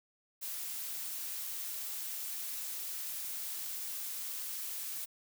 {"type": "noise", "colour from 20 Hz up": "blue", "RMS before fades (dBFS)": -40, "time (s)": [0.41, 5.06], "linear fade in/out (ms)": 20, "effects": []}